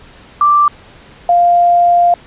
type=tone pair in turn; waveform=sine; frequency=1174.7 / 698.5 Hz; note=D6 / F5; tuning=0 / 0 cents; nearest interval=major sixth; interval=900 cents; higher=first; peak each=-6 dBFS; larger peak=neither; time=0.41-0.68 / 1.29-2.14 s; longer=second; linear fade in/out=2 ms; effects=pink hiss -40 dBFS RMS until 2.26 s + resampled to 8000 Hz